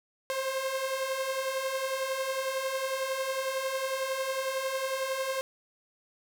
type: beating tone pair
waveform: sawtooth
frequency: 522 / 533 Hz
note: C5 / C5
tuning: -4 / +32 cents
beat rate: 11 Hz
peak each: -32 / -27 dBFS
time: 0.3-5.41 s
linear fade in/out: 0 ms
effects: none